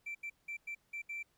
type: tone bursts at uneven times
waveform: triangle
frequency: 2342 Hz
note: D7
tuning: 5 cents flat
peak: -36 dBFS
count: 6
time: 0.06-0.15 / 0.23-0.3 / 0.48-0.57 / 0.67-0.75 / 0.93-1.02 / 1.09-1.23 s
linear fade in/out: 10 ms
effects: tanh soft clip ceiling -35 dBFS + pink hiss -75 dBFS RMS until 1.37 s